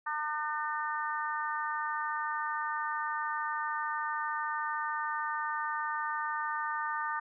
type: harmonic tone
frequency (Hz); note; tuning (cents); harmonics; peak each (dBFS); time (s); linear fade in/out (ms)
302.2; D4; +50; 3 / 4 / 5 / 6; -36 / -35 / -39 / -39; 0.06-7.2; 10
effects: none